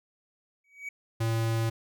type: tone with exponential growth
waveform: triangle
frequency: 2265 Hz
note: C#7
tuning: 37 cents sharp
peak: -30 dBFS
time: 0.64-0.89 s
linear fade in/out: 5 ms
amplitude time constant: 54 ms
type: tone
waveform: square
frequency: 113.5 Hz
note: A#2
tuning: 46 cents flat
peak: -26 dBFS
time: 1.2-1.7 s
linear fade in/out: 10 ms
effects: none